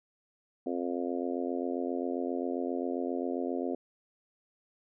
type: harmonic tone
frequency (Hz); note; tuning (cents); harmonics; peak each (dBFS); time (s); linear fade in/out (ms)
87.5; F2; +4; 3 / 4 / 5 / 6 / 7 / 8; -34 / -36 / -38 / -40 / -41 / -42; 0.66-3.75; 5
effects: none